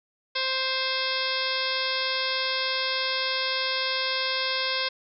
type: harmonic tone with a mistuned harmonic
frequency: 523.3 Hz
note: C5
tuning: in tune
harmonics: 1 / 2 / 3 / 4 / 5 / 6 / 7 / 8 / 9 / 10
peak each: -34 / -34 / -34 / -34 / -34 / -34 / -34 / -34 / -34 / -34 dBFS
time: 0.35-4.89 s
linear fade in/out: 10 ms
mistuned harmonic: 6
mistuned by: +74 cents
effects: none